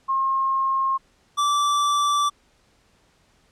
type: tone pair in turn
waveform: sine / square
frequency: 1072 / 1163.9 Hz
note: C6 / D6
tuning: +42 / -16 cents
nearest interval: minor second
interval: 142 cents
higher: second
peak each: -19 dBFS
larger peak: neither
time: 0.08-0.98 / 1.37-2.3 s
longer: second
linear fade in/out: 20 ms
effects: pink hiss -61 dBFS RMS until 3.51 s + low-pass 8000 Hz 12 dB/octave